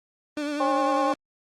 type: tone with vibrato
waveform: 30% pulse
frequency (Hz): 293.7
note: D4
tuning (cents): 0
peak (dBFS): -24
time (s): 0.37-1.14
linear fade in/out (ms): 2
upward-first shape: sine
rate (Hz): 10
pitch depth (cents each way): 43
type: harmonic tone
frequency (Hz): 270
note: C#4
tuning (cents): -45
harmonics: 2 / 3 / 4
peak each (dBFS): -26 / -26 / -26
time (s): 0.6-1.13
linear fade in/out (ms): 5
effects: low-pass 7000 Hz 12 dB/octave + Opus 32 kbps